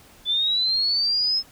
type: linear sweep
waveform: sine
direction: up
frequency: 3466 to 5210 Hz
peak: -19 dBFS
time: 0.25-1.43 s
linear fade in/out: 50 ms
effects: pink hiss -51 dBFS RMS until 1.51 s